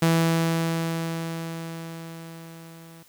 sawtooth tone with level ramp, 164.81 Hz, E3, in tune, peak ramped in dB -13 to -41 dBFS, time 0.02-3.03 s, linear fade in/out 5 ms, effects white hiss -56 dBFS RMS until 3.08 s

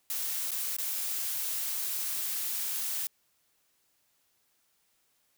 blue noise with dropouts, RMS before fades -33 dBFS, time 0.1-3.07 s, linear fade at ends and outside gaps 1 ms, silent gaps 0.508-0.516 / 0.766-0.784 s, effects white hiss -72 dBFS RMS until 5.37 s

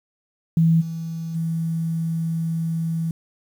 sine tone with level steps, 164 Hz, E3, 9 cents flat, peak -13 / -26 / -21 dBFS, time 0.57-3.11 s, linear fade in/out 2 ms, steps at 0.8 / 1.34 s, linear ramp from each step 20 ms, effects 8-bit

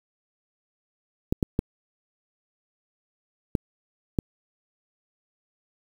clicks, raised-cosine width 3 ms, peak -9 dBFS, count 5, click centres 1.325 / 1.428 / 1.591 / 3.552 / 4.188 s, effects 7-bit

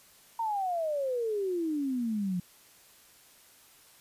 sine exponential sweep, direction down, 932.3 to 174.1 Hz, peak -28 dBFS, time 0.39-2.4 s, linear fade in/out 5 ms, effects white hiss -58 dBFS RMS until 4 s + resampled to 32000 Hz

